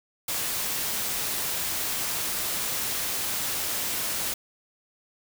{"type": "noise", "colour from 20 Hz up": "white", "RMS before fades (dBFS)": -29, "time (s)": [0.28, 4.34], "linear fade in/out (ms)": 5, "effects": []}